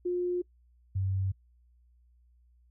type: tone pair in turn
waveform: sine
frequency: 356.2 / 95.72 Hz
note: F4 / G2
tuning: +34 / -41 cents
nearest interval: octave + major seventh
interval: 2275 cents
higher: first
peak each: -27 dBFS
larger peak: neither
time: 0.05-0.42 / 0.95-1.32 s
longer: neither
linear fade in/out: 10 ms
effects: noise-tail reverb RT60 0.1 s tail -23 dB re dry + added 60 Hz sine -60 dBFS peak until 2.7 s